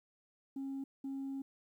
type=tone bursts at uneven times; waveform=sine; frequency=271.7 Hz; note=C#4; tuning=35 cents flat; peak=-36 dBFS; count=2; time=0.56-0.84 / 1.04-1.42 s; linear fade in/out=5 ms; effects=tanh soft clip ceiling -36 dBFS + 12-bit